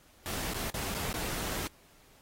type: noise with dropouts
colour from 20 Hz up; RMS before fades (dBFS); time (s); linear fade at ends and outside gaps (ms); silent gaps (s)
pink; -36; 0.26-1.67; 0; 0.535-0.544 / 0.701-0.742 / 0.942-0.947 / 1.129-1.141
effects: pink hiss -61 dBFS RMS until 2.21 s + AAC 48 kbps